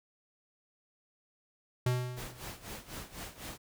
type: tone with exponential decay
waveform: square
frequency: 124.8 Hz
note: B2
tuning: 19 cents sharp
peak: -26 dBFS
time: 1.86-2.6 s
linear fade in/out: 5 ms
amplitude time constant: 160 ms
type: noise with tremolo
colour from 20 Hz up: pink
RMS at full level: -42 dBFS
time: 2.16-3.58 s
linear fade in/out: 20 ms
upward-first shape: sine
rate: 4 Hz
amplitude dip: 80%
effects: none